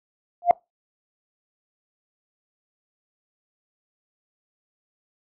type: tone with exponential growth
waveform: sine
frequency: 698.5 Hz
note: F5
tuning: in tune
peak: -6 dBFS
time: 0.42-0.51 s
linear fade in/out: 1 ms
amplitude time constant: 18 ms
effects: noise-tail reverb RT60 0.2 s tail -24 dB re dry + tanh soft clip ceiling -6 dBFS